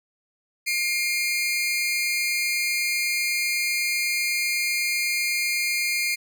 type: tone pair together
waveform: sawtooth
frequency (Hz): 2128 / 2400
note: C7 / D7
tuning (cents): +29 / +37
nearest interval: major second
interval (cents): 208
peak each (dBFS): -22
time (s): 0.66-6.16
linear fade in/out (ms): 20
effects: none